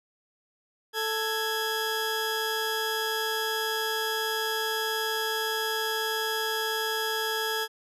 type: tone pair together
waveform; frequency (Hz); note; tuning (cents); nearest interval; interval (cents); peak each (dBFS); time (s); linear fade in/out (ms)
20% pulse; 440.7 / 1661.2; A4 / G#6; +3 / 0; octave + major seventh; 2297; -25; 0.93-7.68; 50
effects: resampled to 32000 Hz